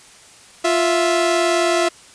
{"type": "tone pair together", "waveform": "sawtooth", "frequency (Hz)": [349.3, 659.3], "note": ["F4", "E5"], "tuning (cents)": [0, 0], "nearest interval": "major seventh", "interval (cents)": 1100, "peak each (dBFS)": [-14, -14], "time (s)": [0.64, 1.89], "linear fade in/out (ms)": 10, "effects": ["white hiss -45 dBFS RMS until 2.14 s", "resampled to 22050 Hz"]}